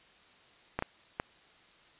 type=clicks; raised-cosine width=0.5 ms; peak=-16 dBFS; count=3; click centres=0.79 / 0.824 / 1.199 s; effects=white hiss -60 dBFS RMS until 1.99 s + resampled to 8000 Hz